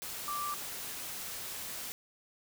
sine tone in noise, 1174.7 Hz, D6, in tune, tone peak -34 dBFS, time 0.28-0.54 s, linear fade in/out 0 ms, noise white, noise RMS -41 dBFS, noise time 0.02-1.92 s, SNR +4 dB, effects none

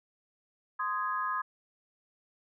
sine chord, Ab major, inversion first, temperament just, 1038.3 / 1245.9 / 1661.2 Hz, C6 / Eb6 / Ab6, -14 / +2 / 0 cents, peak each -33 / -33 / -37 dBFS, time 0.79-1.42 s, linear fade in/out 10 ms, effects none

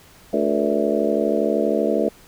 harmonic tone with a mistuned harmonic, 72.6 Hz, D2, 19 cents flat, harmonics 3 / 4 / 5 / 6 / 7 / 8 / 9, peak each -25 / -25 / -25 / -25 / -25 / -25 / -25 dBFS, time 0.33-2.09 s, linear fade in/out 5 ms, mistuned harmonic 7, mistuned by -84 cents, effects pink hiss -49 dBFS RMS until 2.27 s

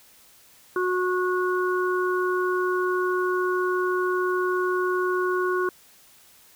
harmonic tone, 365.2 Hz, F#4, 23 cents flat, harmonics 1 / 3 / 4, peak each -23 / -28 / -29 dBFS, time 0.76-5.69 s, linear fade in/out 2 ms, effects white hiss -54 dBFS RMS until 6.55 s

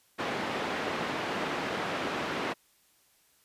pink band-pass noise, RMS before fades -33 dBFS, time 0.18-2.54 s, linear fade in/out 20 ms, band 250 to 2600 Hz, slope 12 dB/octave, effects white hiss -66 dBFS RMS until 3.44 s + resampled to 32000 Hz

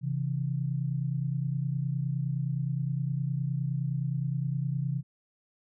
sine tone pair together, 133.33 / 163 Hz, C3 / E3, +33 / -19 cents, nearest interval minor third, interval 348 cents, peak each -29 / -32 dBFS, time 0.01-5.03 s, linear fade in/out 50 ms, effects none

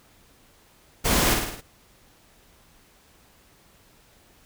pink noise with echo, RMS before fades -22 dBFS, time 1.04-1.35 s, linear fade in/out 20 ms, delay 53 ms, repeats 5, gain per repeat -4 dB, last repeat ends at 1.615 s, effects pink hiss -57 dBFS RMS until 4.45 s

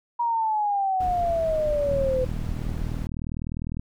sine exponential sweep, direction down, 958 to 506 Hz, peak -21 dBFS, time 0.19-2.25 s, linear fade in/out 10 ms
brown noise, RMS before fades -33 dBFS, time 1-3.07 s, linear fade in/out 5 ms
click train, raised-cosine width 5 ms, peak -19 dBFS, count 77, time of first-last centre 1.89-3.795 s, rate 39.9 Hz
effects none

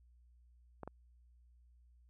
clicks, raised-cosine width 1 ms, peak -30 dBFS, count 2, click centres 0.833 / 0.876 s, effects added 60 Hz sine -62 dBFS peak until 2.09 s

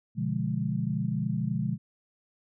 sine chord, B diminished seventh, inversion none, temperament equal, 123.47 / 146.83 / 174.61 / 207.7 Hz, B2 / D3 / F3 / Ab3, 0 / 0 / 0 / 0 cents, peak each -32 dBFS, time 0.15-1.78 s, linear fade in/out 50 ms, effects none

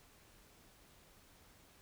silence, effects pink hiss -64 dBFS RMS until 1.81 s

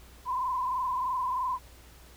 sine tone with frequency modulation, 1017 Hz, C6, 50 cents flat, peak -27 dBFS, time 0.25-1.59 s, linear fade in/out 50 ms, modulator 23.1 Hz, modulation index 1.8, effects added 60 Hz sine -52 dBFS peak until 2.16 s + pink hiss -55 dBFS RMS until 2.16 s

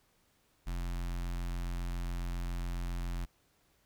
square tone with notch filter, 43.65 Hz, F1, in tune, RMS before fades -36 dBFS, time 0.66-3.26 s, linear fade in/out 20 ms, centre 470 Hz, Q 1.3, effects pink hiss -71 dBFS RMS until 3.85 s

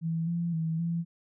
sine tone with pitch steps, 164 / 170.5 / 161.8 / 168.6 Hz, E3 / F3 / E3 / E3, -9 / -41 / -32 / +39 cents, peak -27 dBFS, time 0.01-1.05 s, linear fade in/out 50 ms, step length 260 ms, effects none

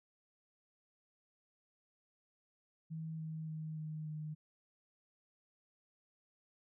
sine tone with pitch steps, 160.1 / 158.44 / 156.81 / 155.18 / 153.58 Hz, D#3 / D#3 / D#3 / D#3 / D#3, +50 / +32 / +14 / -4 / -22 cents, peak -40 dBFS, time 2.9-4.35 s, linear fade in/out 20 ms, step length 290 ms, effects none

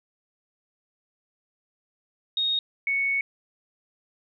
sine tone pair in turn, 3729 / 2217 Hz, A#7 / C#7, 0 / 0 cents, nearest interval major sixth, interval 900 cents, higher first, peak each -22 dBFS, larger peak neither, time 2.37-2.59 / 2.87-3.21 s, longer second, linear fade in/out 2 ms, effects none

